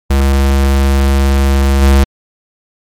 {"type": "tone with level steps", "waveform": "square", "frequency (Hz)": 68.4, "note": "C#2", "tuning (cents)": -23, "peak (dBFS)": [-8, -5], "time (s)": [0.1, 2.04], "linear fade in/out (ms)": 5, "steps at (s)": 1.81, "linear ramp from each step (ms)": 20, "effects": ["MP3 96 kbps"]}